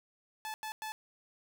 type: tone bursts at uneven times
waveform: sawtooth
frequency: 868 Hz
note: A5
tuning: 24 cents flat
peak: -34 dBFS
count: 3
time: 0.45-0.54 / 0.63-0.72 / 0.82-0.92 s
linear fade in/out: 0 ms
effects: none